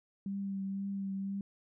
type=tone with vibrato; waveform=sine; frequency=196 Hz; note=G3; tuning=in tune; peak=-34 dBFS; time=0.26-1.41 s; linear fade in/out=2 ms; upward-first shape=triangle; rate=2 Hz; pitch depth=23 cents each way; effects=none